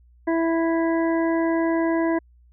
harmonic tone, 329.9 Hz, E4, 1 cent sharp, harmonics 1 / 2 / 3 / 5 / 6, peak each -20 / -26 / -30 / -34 / -36 dBFS, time 0.27-2.19 s, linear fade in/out 10 ms, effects added 60 Hz sine -51 dBFS peak until 2.52 s

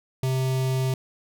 square tone with notch filter, 130.81 Hz, C3, in tune, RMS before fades -24 dBFS, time 0.23-0.94 s, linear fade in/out 2 ms, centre 1500 Hz, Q 1.5, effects none

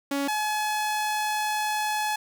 sawtooth tone pair in turn, 280 / 850 Hz, C#4 / G#5, +18 / +40 cents, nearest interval octave + perfect fifth, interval 1922 cents, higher second, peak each -21 dBFS, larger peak neither, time 0.11-0.28 / 0.28-2.16 s, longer second, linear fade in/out 5 ms, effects 9-bit

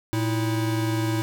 square tone pair together, 113.96 / 322.1 Hz, A#2 / E4, -39 / -40 cents, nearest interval octave + tritone, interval 1799 cents, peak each -25 / -27 dBFS, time 0.13-1.22 s, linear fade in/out 0 ms, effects none

